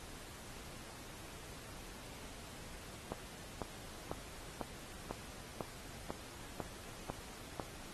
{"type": "click train", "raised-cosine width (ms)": 1, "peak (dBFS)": -25, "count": 10, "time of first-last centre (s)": [3.12, 7.598], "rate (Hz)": 2.01, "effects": ["pink hiss -52 dBFS RMS until 7.93 s", "AAC 32 kbps"]}